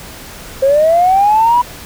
sine linear sweep, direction up, 526 to 987.8 Hz, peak -6 dBFS, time 0.62-1.62 s, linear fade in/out 10 ms, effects tanh soft clip ceiling -2 dBFS + pink hiss -32 dBFS RMS until 1.85 s

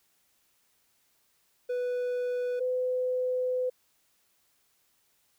triangle / sine tone pair in turn, 494.1 / 505.4 Hz, B4 / B4, +1 / +40 cents, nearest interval unison, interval 39 cents, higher second, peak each -26 dBFS, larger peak neither, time 1.69-2.6 / 2.6-3.7 s, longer second, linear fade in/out 10 ms, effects white hiss -70 dBFS RMS until 5.38 s

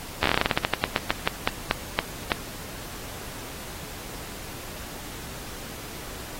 slowing click train, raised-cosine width 0.3 ms, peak -4 dBFS, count 22, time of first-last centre 0.23-2.318 s, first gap 12 ms, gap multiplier 1.18, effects pink hiss -39 dBFS RMS until 6.39 s + AAC 48 kbps

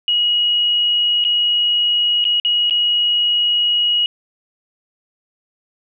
sine tone with dropouts, 2900 Hz, F#7, 35 cents flat, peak -13 dBFS, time 0.08-4.06 s, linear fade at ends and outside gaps 1 ms, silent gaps 1.241-1.249 / 2.242-2.251 / 2.399-2.449 / 2.698-2.708 s, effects none

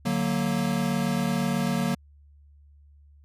square chord, D augmented, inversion none, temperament equal, 146.83 / 185 / 233.1 Hz, D3 / F#3 / A#3, 0 / 0 / 0 cents, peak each -31 / -28 / -28 dBFS, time 0.05-1.95 s, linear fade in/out 10 ms, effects added 72 Hz sine -51 dBFS peak until 3.24 s + resampled to 32000 Hz

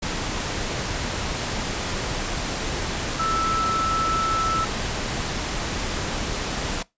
sine tone in noise, 1318.5 Hz, E6, in tune, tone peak -21 dBFS, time 3.19-4.65 s, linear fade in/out 10 ms, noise pink, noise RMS -27 dBFS, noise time 0.02-6.83 s, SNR +3 dB, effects noise-tail reverb RT60 0.2 s tail -22 dB re dry + resampled to 16000 Hz

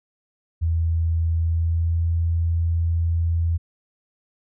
sine tone with pitch glide, 82.41 to 83.61 Hz, E2 to E2, 0 to +25 cents, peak -18 dBFS, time 0.61-3.58 s, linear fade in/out 20 ms, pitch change +25 cents, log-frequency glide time 1.37-2.05 s, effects none

